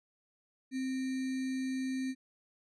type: tone with sample-and-hold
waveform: sine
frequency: 261.6 Hz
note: C4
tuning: in tune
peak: -32 dBFS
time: 0.71-2.15 s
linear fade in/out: 50 ms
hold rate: 2100 Hz
effects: resampled to 22050 Hz